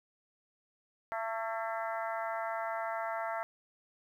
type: harmonic tone with a mistuned harmonic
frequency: 224.4 Hz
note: A3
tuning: 34 cents sharp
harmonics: 3 / 4 / 5 / 6 / 7 / 8 / 9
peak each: -37 / -39 / -44 / -41 / -46 / -48 / -47 dBFS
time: 1.12-3.43 s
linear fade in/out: 0 ms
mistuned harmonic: 7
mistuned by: +45 cents
effects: 11-bit